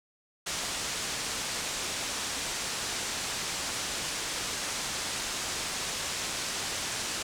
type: low-pass noise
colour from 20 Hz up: white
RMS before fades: -34 dBFS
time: 0.46-7.23 s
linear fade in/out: 10 ms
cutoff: 8100 Hz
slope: 24 dB/octave
effects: none